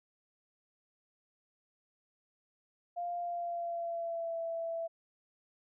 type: tone with pitch glide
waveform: sine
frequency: 698.5 to 664.3 Hz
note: F5 to E5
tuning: 0 to +13 cents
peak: -34 dBFS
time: 2.96-4.88 s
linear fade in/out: 20 ms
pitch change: -87 cents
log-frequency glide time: 3.19-4.38 s
effects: none